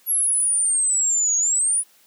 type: exponential two-way sweep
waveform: sine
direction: down then up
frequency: 11470 to 6600 to 10050 Hz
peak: -17 dBFS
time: 0.06-1.84 s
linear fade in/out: 50 ms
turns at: 1.37 s
effects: white hiss -56 dBFS RMS until 2.06 s + high-pass 200 Hz 12 dB/octave